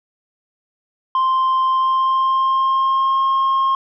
sine tone with pitch glide, 1046.5 to 1072.2 Hz, C6 to C6, 0 to +42 cents, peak -11 dBFS, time 1.15-3.75 s, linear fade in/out 2 ms, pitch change +42 cents, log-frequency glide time 1.67-3.22 s, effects tanh soft clip ceiling -13 dBFS

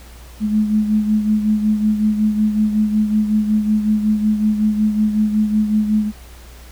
sine beating tone pair, 212.6 / 218 Hz, G#3 / A3, +41 / -16 cents, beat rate 5.4 Hz, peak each -14 / -22 dBFS, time 0.4-6.12 s, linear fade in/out 50 ms, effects added 60 Hz sine -37 dBFS peak until 6.71 s + pink hiss -44 dBFS RMS until 6.71 s

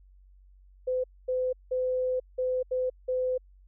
sine tone bursts at uneven times, 509 Hz, C5, 48 cents flat, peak -25 dBFS, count 6, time 0.87-1.04 / 1.28-1.53 / 1.71-2.2 / 2.38-2.63 / 2.71-2.9 / 3.08-3.38 s, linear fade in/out 10 ms, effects added 47 Hz sine -53 dBFS peak until 3.67 s

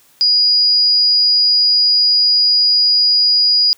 sine tone, 4896 Hz, D#8, 29 cents flat, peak -9 dBFS, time 0.21-3.73 s, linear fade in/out 0 ms, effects white hiss -51 dBFS RMS until 3.77 s

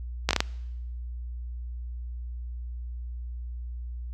slowing click train, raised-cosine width 0.2 ms, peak -4 dBFS, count 5, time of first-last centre 0.29-0.405 s, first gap 18 ms, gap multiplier 1.32, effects noise-tail reverb RT60 1.0 s tail -24 dB re dry + added 60 Hz sine -33 dBFS peak until 4.13 s

